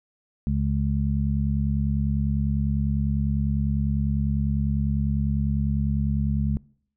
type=harmonic tone; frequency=70 Hz; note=C#2; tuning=18 cents sharp; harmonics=1 / 2 / 3; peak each=-25 / -25 / -26 dBFS; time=0.47-6.57 s; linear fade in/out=0 ms; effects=noise-tail reverb RT60 0.6 s tail -23 dB re dry